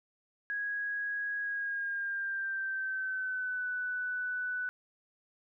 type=tone with pitch glide; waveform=sine; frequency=1655 to 1491.6 Hz; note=G#6 to F#6; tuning=-6 to +14 cents; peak=-32 dBFS; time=0.5-4.69 s; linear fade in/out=0 ms; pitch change=-180 cents; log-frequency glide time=1.41-3.67 s; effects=none